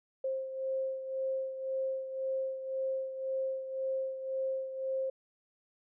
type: beating tone pair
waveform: sine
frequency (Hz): 529 / 530.9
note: C5 / C5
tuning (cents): +19 / +25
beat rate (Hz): 1.9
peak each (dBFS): -33 / -40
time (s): 0.24-5.1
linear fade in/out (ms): 5
effects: none

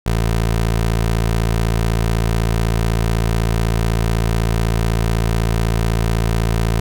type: tone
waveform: 20% pulse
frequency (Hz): 56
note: A1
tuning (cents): +31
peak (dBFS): -10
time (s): 0.06-6.8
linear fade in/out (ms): 5
effects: none

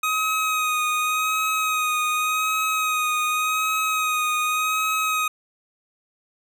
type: tone with vibrato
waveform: 25% pulse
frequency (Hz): 1256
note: D#6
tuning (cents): +16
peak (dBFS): -17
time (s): 0.03-5.28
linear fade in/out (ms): 5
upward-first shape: sine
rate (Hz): 0.87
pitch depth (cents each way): 27
effects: none

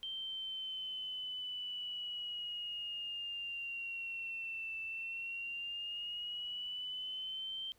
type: linear two-way sweep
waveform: sine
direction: down then up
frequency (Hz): 3137 to 2655 to 3137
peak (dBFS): -39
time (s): 0.03-7.72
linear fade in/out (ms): 0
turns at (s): 4.81
effects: pink hiss -70 dBFS RMS until 7.78 s

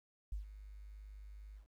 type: tone with ADSR envelope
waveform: sine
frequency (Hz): 51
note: G#1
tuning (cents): -31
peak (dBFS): -36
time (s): 0.32-1.67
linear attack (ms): 5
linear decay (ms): 120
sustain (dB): -13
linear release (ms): 110
effects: 12-bit

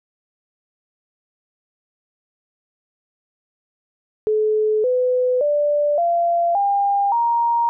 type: tone with pitch steps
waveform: sine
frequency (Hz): 429.9 / 502.5 / 587.3 / 686.4 / 802.2 / 937.6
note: A4 / B4 / D5 / F5 / G5 / A#5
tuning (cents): -40 / +30 / 0 / -30 / +40 / +10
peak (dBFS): -15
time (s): 4.27-7.69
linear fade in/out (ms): 0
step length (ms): 570
effects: none

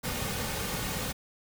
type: noise with comb filter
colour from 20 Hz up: pink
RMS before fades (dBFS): -33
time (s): 0.03-1.13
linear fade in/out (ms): 20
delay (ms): 3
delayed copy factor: -0.5
effects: none

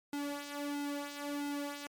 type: tone with flanger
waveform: sawtooth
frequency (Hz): 287.6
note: D4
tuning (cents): -36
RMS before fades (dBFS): -39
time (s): 0.13-1.87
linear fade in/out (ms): 2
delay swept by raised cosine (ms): 1.7 to 3.4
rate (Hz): 1.5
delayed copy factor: -0.65
effects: MP3 96 kbps

